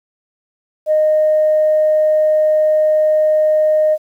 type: tone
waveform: sine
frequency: 617 Hz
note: D#5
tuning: 15 cents flat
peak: -9 dBFS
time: 0.86-3.98 s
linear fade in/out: 50 ms
effects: tanh soft clip ceiling -5 dBFS + 8-bit